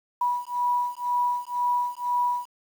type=beating tone pair; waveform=sine; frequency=975 / 977 Hz; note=B5 / B5; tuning=-23 / -19 cents; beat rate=2 Hz; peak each=-26 dBFS; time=0.21-2.46 s; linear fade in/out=5 ms; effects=8-bit